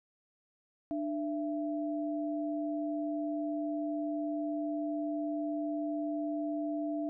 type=tone pair together; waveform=sine; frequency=298 / 669 Hz; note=D4 / E5; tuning=+25 / +25 cents; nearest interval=octave + major second; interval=1400 cents; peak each=-33 / -37 dBFS; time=0.91-7.09 s; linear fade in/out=0 ms; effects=none